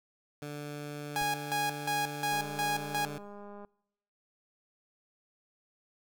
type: tone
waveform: 15% pulse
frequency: 146.83 Hz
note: D3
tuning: in tune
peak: -32 dBFS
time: 0.42-3.18 s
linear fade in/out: 2 ms
type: tone with tremolo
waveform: sawtooth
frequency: 826 Hz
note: G#5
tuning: 10 cents flat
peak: -25 dBFS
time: 1.16-3.05 s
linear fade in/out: 0 ms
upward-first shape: square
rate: 2.8 Hz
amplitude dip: 75%
type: noise with exponential decay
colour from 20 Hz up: brown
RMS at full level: -37 dBFS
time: 1.21-1.3 s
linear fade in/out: 5 ms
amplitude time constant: 18 ms
type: click train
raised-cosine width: 1 ms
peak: -35 dBFS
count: 272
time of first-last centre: 2.32-3.648 s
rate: 204 Hz
effects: noise-tail reverb RT60 0.9 s tail -26 dB re dry